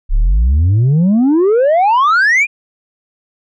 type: exponential sweep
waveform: sine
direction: up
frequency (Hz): 31.29 to 2489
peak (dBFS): -5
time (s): 0.09-2.47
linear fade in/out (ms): 50
effects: tanh soft clip ceiling -7 dBFS